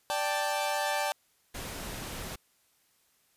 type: chord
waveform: sawtooth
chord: D suspended fourth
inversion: none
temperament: equal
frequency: 587.3 / 784 / 880 Hz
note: D5 / G5 / A5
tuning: 0 / 0 / 0 cents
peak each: -29 dBFS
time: 0.1-1.12 s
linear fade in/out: 0 ms
type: noise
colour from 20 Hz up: pink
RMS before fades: -39 dBFS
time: 1.54-2.36 s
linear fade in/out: 10 ms
effects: white hiss -69 dBFS RMS until 3.36 s + resampled to 32000 Hz